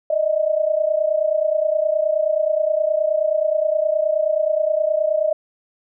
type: tone pair together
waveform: sine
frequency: 605 / 634.5 Hz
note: D#5 / D#5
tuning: -49 / +34 cents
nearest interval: minor second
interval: 83 cents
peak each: -19 dBFS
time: 0.1-5.33 s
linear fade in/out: 5 ms
effects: none